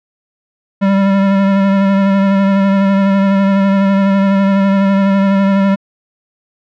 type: tone with vibrato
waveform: square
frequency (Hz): 196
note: G3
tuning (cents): 0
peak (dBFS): -9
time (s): 0.81-5.76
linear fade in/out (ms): 20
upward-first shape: sine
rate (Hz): 12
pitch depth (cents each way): 22
effects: low-pass 2000 Hz 12 dB/octave